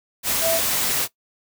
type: tone in noise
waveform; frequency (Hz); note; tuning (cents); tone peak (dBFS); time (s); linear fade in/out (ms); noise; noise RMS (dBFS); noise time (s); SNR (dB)
sine; 659.3; E5; 0; -19; 0.41-0.61; 50; white; -22; 0.23-1.08; 0
effects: noise-tail reverb RT60 0.1 s tail -18 dB re dry